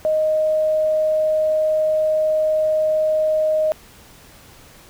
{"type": "tone", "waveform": "sine", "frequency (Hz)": 622, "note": "D#5", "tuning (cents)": -1, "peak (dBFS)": -15, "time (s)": [0.05, 3.72], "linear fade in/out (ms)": 0, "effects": ["pink hiss -46 dBFS RMS until 4.89 s"]}